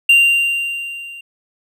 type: tone with level ramp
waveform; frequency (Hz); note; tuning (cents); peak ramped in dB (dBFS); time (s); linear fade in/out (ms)
triangle; 2777; F7; -10; -4 to -30; 0.09-1.21; 5
effects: none